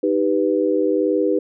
sine chord, Eb augmented, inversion none, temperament equal, 311.1 / 392 / 493.9 Hz, Eb4 / G4 / B4, 0 / 0 / 0 cents, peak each -20 dBFS, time 0.03-1.39 s, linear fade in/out 5 ms, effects none

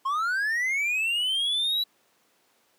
triangle linear sweep, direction up, 1046.5 to 3951 Hz, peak -22 dBFS, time 0.05-1.84 s, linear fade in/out 10 ms, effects pink hiss -65 dBFS RMS until 2.78 s + high-pass 300 Hz 12 dB/octave

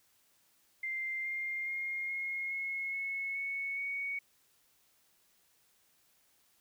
sine tone with pitch steps, 2093 / 2112 / 2132 / 2152 / 2172 / 2192 / 2212 / 2233 Hz, C7 / C7 / C7 / C7 / C#7 / C#7 / C#7 / C#7, 0 / +16 / +32 / +48 / -36 / -20 / -4 / +12 cents, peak -34 dBFS, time 0.83-4.19 s, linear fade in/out 5 ms, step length 420 ms, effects white hiss -70 dBFS RMS until 6.6 s

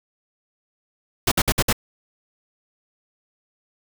pink noise bursts, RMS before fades -18 dBFS, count 5, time 1.27-1.728 s, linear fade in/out 5 ms, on 46 ms, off 57 ms, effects none

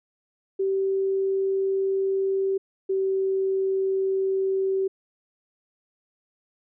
sine tone pair in turn, 387 / 384.3 Hz, G4 / G4, -22 / -34 cents, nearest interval unison, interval 12 cents, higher first, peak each -21 dBFS, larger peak neither, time 0.59-2.58 / 2.89-4.88 s, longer neither, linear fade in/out 10 ms, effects none

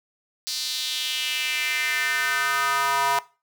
square tone with high-pass filter sweep, 138.59 Hz, C#3, in tune, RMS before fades -25 dBFS, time 0.47-3.19 s, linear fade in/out 0 ms, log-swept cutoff 4600 to 910 Hz, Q 3.2, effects noise-tail reverb RT60 0.3 s tail -19 dB re dry

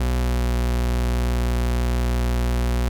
40% pulse tone with pitch glide, 61.74 to 60.4 Hz, B1 to B1, 0 to -38 cents, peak -18 dBFS, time 0-2.89 s, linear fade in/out 5 ms, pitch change -38 cents, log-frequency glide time 0.19-0.5 s, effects none

